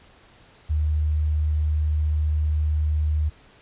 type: tone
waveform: sine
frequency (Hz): 76.3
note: D#2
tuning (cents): -33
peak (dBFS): -19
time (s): 0.69-3.3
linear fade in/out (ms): 20
effects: pink hiss -53 dBFS RMS until 3.61 s + resampled to 8000 Hz